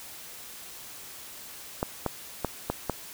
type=clicks; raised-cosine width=1 ms; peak=-12 dBFS; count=5; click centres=1.829 / 2.063 / 2.447 / 2.7 / 2.897 s; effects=white hiss -44 dBFS RMS until 3.13 s